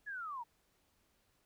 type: linear sweep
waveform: sine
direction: down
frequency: 1726 to 895 Hz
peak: -40 dBFS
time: 0.06-0.44 s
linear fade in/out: 20 ms
effects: pink hiss -75 dBFS RMS until 1.45 s